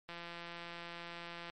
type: click train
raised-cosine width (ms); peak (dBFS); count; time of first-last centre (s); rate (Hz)
0.3; -30; 242; 0.09-1.499; 171
effects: MP3 64 kbps